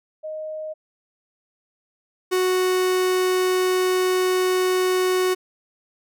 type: tone pair in turn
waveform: sine / 45% pulse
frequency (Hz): 622.3 / 369.1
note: D#5 / F#4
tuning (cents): 0 / -4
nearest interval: major sixth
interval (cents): 904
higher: first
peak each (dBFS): -28 / -18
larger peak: second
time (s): 0.23-0.74 / 2.31-5.35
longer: second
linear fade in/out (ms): 20
effects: none